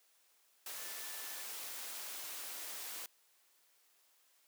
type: tone in noise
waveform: sine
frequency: 1754 Hz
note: A6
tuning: 6 cents flat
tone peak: -56 dBFS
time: 0.78-1.42 s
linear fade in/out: 2 ms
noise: white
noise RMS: -45 dBFS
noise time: 0.66-3.06 s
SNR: -14 dB
effects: white hiss -71 dBFS RMS until 4.47 s + high-pass 400 Hz 12 dB/octave